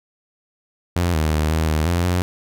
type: tone with pitch steps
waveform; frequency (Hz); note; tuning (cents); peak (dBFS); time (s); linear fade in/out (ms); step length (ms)
sawtooth; 87.4 / 78 / 76.9 / 79.8 / 77.6 / 86.7 / 89.4; F2 / D#2 / D#2 / D#2 / D#2 / F2 / F2; +2 / +5 / -20 / +44 / -4 / -12 / +41; -13; 0.96-2.22; 0; 180
effects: none